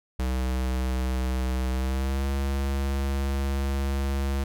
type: tone with pitch glide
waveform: square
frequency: 64 to 68.59 Hz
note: C2 to C#2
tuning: -38 to -18 cents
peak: -25 dBFS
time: 0.19-4.44 s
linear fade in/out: 5 ms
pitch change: +120 cents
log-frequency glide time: 1.71-2.28 s
effects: none